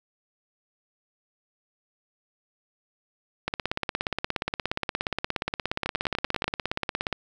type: two click trains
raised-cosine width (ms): 0.3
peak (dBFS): -11 / -10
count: 7 / 63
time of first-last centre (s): 5.86-6.443 / 3.48-7.127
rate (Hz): 10.3 / 17
effects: 8-bit